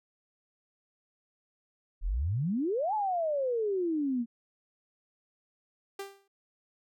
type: exponential two-way sweep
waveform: sine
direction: up then down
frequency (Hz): 35.14 to 880 to 227.6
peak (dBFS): -27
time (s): 2.01-4.26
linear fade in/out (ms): 50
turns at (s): 2.94
type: tone with exponential decay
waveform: sawtooth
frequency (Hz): 395.1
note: G4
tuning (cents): +14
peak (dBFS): -30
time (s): 5.99-6.28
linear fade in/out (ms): 5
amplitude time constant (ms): 61
effects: none